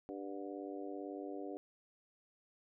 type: harmonic tone with a mistuned harmonic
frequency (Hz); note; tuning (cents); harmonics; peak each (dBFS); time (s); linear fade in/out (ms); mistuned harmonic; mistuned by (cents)
98.1; G2; +2; 3 / 4 / 5 / 6 / 7; -45 / -47 / -49 / -51 / -52; 0.09-1.57; 0; 7; +89
effects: none